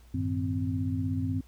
sine tone cluster, 96 / 112.3 / 155.6 / 260.7 Hz, G2 / A2 / D#3 / C4, -36 / +36 / 0 / -6 cents, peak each -30 / -37 / -37 / -31 dBFS, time 0.14-1.41 s, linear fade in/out 5 ms, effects added 60 Hz sine -52 dBFS peak until 1.47 s + pink hiss -63 dBFS RMS until 1.47 s

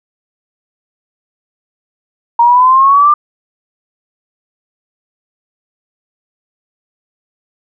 sine exponential sweep, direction up, 932.3 to 1200 Hz, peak -4 dBFS, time 2.39-3.14 s, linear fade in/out 5 ms, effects none

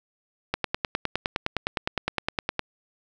click train, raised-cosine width 0.3 ms, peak -8 dBFS, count 21, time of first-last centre 0.54-2.593 s, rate 9.74 Hz, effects none

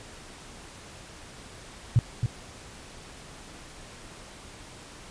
sine tone with echo, 118.7 Hz, A#2, 32 cents sharp, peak -15 dBFS, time 1.96-1.99 s, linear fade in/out 0 ms, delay 270 ms, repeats 1, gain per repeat -6 dB, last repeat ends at 2.26 s, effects pink hiss -46 dBFS RMS until 5.1 s + resampled to 22050 Hz

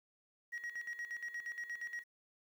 sine tone with tremolo, 1900 Hz, A#6, 33 cents sharp, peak -36 dBFS, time 0.52-2.04 s, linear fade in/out 20 ms, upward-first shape square, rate 8.5 Hz, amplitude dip 75%, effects tanh soft clip ceiling -38 dBFS + 11-bit

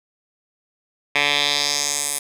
10% pulse tone with band-pass filter sweep, 144.4 Hz, D3, 29 cents flat, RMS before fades -21 dBFS, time 1.15-2.19 s, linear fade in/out 5 ms, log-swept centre 2500 to 10000 Hz, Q 2.3, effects none

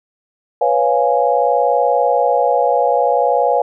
sine chord, C# dominant seventh, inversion third, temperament equal, 493.9 / 554.4 / 698.5 / 830.6 Hz, B4 / C#5 / E#5 / G#5, 0 / 0 / 0 / 0 cents, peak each -17 dBFS, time 0.61-3.62 s, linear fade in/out 5 ms, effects none

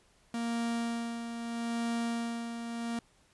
45% pulse tone with tremolo, 233.1 Hz, A#3, in tune, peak -30 dBFS, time 0.34-2.99 s, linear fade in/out 2 ms, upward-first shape sine, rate 0.78 Hz, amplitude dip 55%, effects pink hiss -66 dBFS RMS until 3.33 s + resampled to 24000 Hz

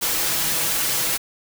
white noise with comb filter, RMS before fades -22 dBFS, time 0.01-1.18 s, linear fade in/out 20 ms, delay 6.1 ms, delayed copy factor +0.55, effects none

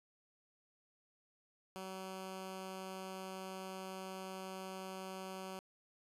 10% pulse tone, 189.1 Hz, F#3, 38 cents sharp, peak -36 dBFS, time 1.76-5.59 s, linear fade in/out 0 ms, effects resampled to 32000 Hz

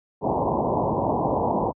white low-pass noise, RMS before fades -23 dBFS, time 0.21-1.73 s, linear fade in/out 50 ms, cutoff 1000 Hz, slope 96 dB/octave, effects high-pass 80 Hz 12 dB/octave

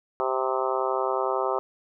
harmonic tone with a mistuned harmonic, 130.81 Hz, C3, in tune, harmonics 3 / 4 / 5 / 6 / 7 / 8 / 9 / 10, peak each -29 / -30 / -31 / -32 / -32 / -33 / -34 / -34 dBFS, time 0.2-1.59 s, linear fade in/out 0 ms, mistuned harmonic 10, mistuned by -29 cents, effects none

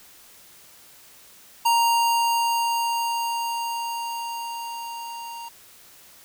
square tone with level ramp, 932.3 Hz, A#5, in tune, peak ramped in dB -17 to -35 dBFS, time 1.65-5.49 s, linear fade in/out 10 ms, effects white hiss -50 dBFS RMS until 6.24 s

